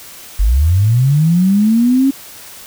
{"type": "linear sweep", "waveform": "sine", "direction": "up", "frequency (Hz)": [43.65, 276.1], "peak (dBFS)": -8, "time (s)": [0.39, 2.11], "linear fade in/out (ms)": 10, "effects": ["white hiss -35 dBFS RMS until 2.66 s"]}